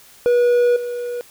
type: tone with level steps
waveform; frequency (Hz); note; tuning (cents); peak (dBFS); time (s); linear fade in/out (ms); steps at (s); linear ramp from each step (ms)
triangle; 484.5; B4; -33; -10 / -21; 0.26-1.21; 0; 0.76; 5
effects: white hiss -47 dBFS RMS until 1.3 s